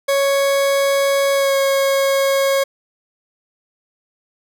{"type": "tone with pitch glide", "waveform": "40% pulse", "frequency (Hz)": [554.4, 547.1], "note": ["C#5", "C#5"], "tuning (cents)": [0, -23], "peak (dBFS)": -13, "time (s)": [0.08, 2.64], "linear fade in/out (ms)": 10, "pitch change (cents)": -23, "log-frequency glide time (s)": [1.33, 1.56], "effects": []}